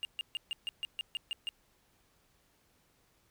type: tone bursts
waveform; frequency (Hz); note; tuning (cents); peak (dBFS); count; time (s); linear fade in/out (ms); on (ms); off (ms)
triangle; 2823; F7; +18; -31; 10; 0.03-1.49; 0; 20; 140
effects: pink hiss -70 dBFS RMS until 3.3 s